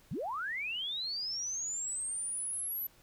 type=linear sweep; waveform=sine; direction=up; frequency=98 to 12000 Hz; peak=-34 dBFS; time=0.11-2.87 s; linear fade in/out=5 ms; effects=pink hiss -63 dBFS RMS until 3.02 s